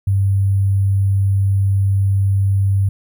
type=tone with sample-and-hold; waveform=sine; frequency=98 Hz; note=G2; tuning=in tune; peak=-12 dBFS; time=0.07-2.89 s; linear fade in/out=5 ms; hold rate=11025 Hz; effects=none